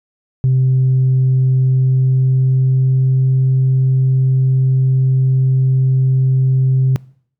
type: tone with pitch glide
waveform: sine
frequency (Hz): 130.2 to 131.26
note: C3 to C3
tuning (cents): -8 to +6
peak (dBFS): -8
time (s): 0.44-6.96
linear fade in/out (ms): 0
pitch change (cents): +14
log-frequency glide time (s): 1.57-3.3
effects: noise-tail reverb RT60 0.6 s tail -24 dB re dry + tanh soft clip ceiling -7 dBFS